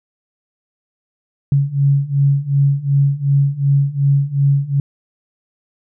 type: beating tone pair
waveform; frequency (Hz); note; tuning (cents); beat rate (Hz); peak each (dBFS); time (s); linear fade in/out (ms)
sine; 138.59 / 141.29; C#3 / C#3; 0 / +33; 2.7; -16 / -14; 1.52-4.8; 2
effects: none